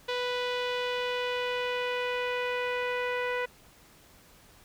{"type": "tone with low-pass filter sweep", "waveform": "sawtooth", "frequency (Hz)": 493.9, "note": "B4", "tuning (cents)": 0, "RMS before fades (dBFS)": -31, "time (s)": [0.08, 3.46], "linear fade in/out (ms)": 10, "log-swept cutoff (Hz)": [3600, 2200], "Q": 2.3, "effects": ["pink hiss -57 dBFS RMS until 4.64 s"]}